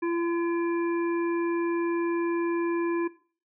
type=harmonic tone; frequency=340 Hz; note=F4; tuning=46 cents flat; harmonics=1 / 3 / 5 / 7; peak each=-25 / -35 / -39 / -42 dBFS; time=0.02-3.08 s; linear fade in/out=10 ms; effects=noise-tail reverb RT60 0.4 s tail -17 dB re dry